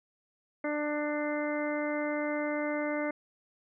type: harmonic tone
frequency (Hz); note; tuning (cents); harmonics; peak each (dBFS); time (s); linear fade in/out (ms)
297.1; D4; +20; 1 / 2 / 3 / 4 / 5 / 6 / 7; -33 / -33 / -42 / -43 / -42 / -45 / -39; 0.64-3.11; 5
effects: none